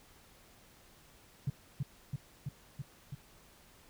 sine tone with echo, 138.59 Hz, C#3, in tune, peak -28 dBFS, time 1.47-1.5 s, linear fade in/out 5 ms, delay 330 ms, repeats 5, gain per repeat -2 dB, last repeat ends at 3.15 s, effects tanh soft clip ceiling -25 dBFS + pink hiss -61 dBFS RMS until 3.89 s

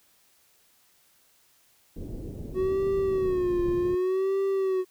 pink low-pass noise, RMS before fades -37 dBFS, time 1.96-3.95 s, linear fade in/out 5 ms, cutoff 440 Hz, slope 24 dB/octave
triangle tone with vibrato, 370 Hz, F#4, in tune, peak -21 dBFS, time 2.54-4.85 s, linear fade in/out 50 ms, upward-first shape sine, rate 0.66 Hz, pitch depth 93 cents each way
clicks, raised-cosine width 5 ms, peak -30 / -28 / -21 dBFS, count 3, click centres 2.994 / 3.229 / 3.686 s
effects white hiss -63 dBFS RMS until 4.9 s

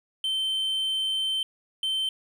triangle tone pair in turn, 3099 / 3099 Hz, G7 / G7, -21 / -21 cents, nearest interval unison, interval 0 cents, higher neither, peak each -23 dBFS, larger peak neither, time 0.24-1.43 / 1.83-2.09 s, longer first, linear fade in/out 2 ms, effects none

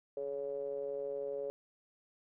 triangle ring-modulated tone, 69 Hz, C#2, 7 cents flat, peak -31 dBFS, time 0.17-1.5 s, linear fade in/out 0 ms, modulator 492 Hz, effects none

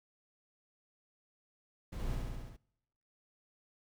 brown noise with echo, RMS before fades -40 dBFS, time 1.92-2.16 s, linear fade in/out 10 ms, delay 68 ms, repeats 6, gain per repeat -2 dB, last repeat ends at 2.568 s, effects noise-tail reverb RT60 0.9 s tail -25 dB re dry

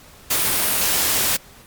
white noise, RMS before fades -19 dBFS, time 0.3-1.37 s, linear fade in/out 10 ms, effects pink hiss -46 dBFS RMS until 1.66 s + Opus 48 kbps

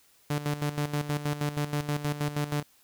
sawtooth tone with tremolo, 146.9 Hz, D3, 1 cent sharp, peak -22 dBFS, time 0.3-2.63 s, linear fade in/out 5 ms, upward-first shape square, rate 6.3 Hz, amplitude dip 70%, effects white hiss -62 dBFS RMS until 2.83 s

